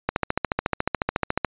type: click train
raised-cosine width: 0.5 ms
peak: -6 dBFS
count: 20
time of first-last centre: 0.09-1.447 s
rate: 14 Hz
effects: resampled to 8000 Hz